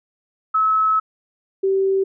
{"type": "tone pair in turn", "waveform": "sine", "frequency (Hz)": [1294, 386.5], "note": ["E6", "G4"], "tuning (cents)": [-32, -24], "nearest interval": "octave + major sixth", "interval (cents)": 2092, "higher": "first", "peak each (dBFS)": [-14, -15], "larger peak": "first", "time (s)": [[0.54, 1], [1.63, 2.04]], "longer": "first", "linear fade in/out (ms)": 10, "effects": []}